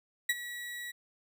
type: tone with ADSR envelope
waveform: 35% pulse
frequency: 1931 Hz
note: B6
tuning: 39 cents flat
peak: -22 dBFS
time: 0.29-0.92 s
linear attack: 6 ms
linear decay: 37 ms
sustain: -15 dB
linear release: 17 ms
effects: none